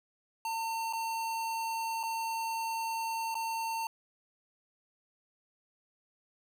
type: tone with dropouts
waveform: square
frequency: 905 Hz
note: A5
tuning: 48 cents sharp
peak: -33 dBFS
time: 0.45-3.87 s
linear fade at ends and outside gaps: 2 ms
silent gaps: 0.927-0.933 / 2.031-2.035 / 3.344-3.352 s
effects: none